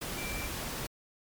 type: tone in noise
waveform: sine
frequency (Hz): 2349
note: D7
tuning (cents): 0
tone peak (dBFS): -40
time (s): 0.17-0.47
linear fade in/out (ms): 10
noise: pink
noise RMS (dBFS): -37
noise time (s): 0.01-0.87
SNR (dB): -6
effects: MP3 96 kbps